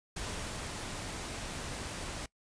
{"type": "noise with ADSR envelope", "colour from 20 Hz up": "pink", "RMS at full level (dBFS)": -38, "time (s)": [0.16, 2.26], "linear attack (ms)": 8, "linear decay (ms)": 430, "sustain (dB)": -2, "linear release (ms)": 4, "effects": ["noise-tail reverb RT60 0.1 s tail -22 dB re dry", "resampled to 22050 Hz"]}